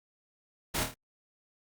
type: noise with echo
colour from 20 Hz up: pink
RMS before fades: -31 dBFS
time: 0.74-0.84 s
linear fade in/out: 10 ms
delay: 26 ms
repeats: 4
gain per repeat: -5 dB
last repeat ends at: 0.944 s
effects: Opus 48 kbps